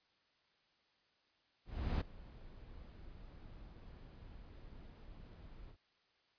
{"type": "noise with ADSR envelope", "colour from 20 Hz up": "brown", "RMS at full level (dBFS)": -33, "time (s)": [1.65, 5.77], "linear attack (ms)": 360, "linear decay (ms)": 9, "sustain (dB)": -21, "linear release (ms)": 73, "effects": ["white hiss -75 dBFS RMS until 6.38 s", "resampled to 11025 Hz"]}